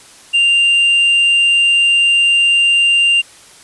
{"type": "tone", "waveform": "triangle", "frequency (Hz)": 2788, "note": "F7", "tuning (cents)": -4, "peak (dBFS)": -7, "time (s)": [0.33, 3.22], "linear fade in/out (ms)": 20, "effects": ["white hiss -41 dBFS RMS until 3.63 s", "resampled to 24000 Hz"]}